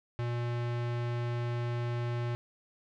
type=tone with low-pass filter; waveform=square; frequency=119.7 Hz; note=A#2; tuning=46 cents sharp; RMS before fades=-33 dBFS; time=0.19-2.35 s; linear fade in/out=0 ms; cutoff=3200 Hz; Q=0.76; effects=none